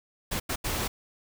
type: noise bursts at uneven times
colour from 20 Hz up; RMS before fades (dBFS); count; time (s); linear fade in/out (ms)
pink; -30; 3; 0.31-0.4 / 0.49-0.56 / 0.64-0.88; 10
effects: none